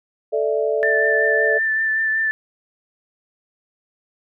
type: chord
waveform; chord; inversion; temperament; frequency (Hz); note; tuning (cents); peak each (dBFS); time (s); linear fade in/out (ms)
sine; A suspended fourth; none; equal; 440 / 587.3 / 659.3; A4 / D5 / E5; 0 / 0 / 0; -20 / -22 / -24; 0.32-1.59; 20
type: tone with vibrato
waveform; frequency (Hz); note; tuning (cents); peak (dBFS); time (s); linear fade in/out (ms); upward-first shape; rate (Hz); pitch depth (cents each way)
sine; 1769; A6; +9; -17; 0.83-2.31; 0; triangle; 5.3; 21
effects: none